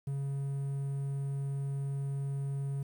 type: tone with quantisation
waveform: triangle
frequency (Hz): 138.59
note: C#3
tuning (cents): 0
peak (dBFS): -30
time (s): 0.07-2.83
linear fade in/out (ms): 5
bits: 10
effects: none